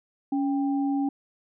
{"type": "tone pair together", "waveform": "sine", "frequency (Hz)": [279.4, 791], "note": ["C#4", "G5"], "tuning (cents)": [14, 15], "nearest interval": "octave + tritone", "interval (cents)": 1801, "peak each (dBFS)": [-23, -33], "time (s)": [0.32, 1.09], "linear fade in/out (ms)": 5, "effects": []}